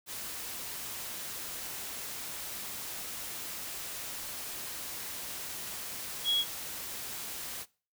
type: tone in noise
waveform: sine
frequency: 3323 Hz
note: G#7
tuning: in tune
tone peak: -25 dBFS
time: 6.24-6.45 s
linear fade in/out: 50 ms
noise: white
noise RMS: -40 dBFS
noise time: 0.06-7.66 s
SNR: +12 dB
effects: noise-tail reverb RT60 0.4 s tail -23 dB re dry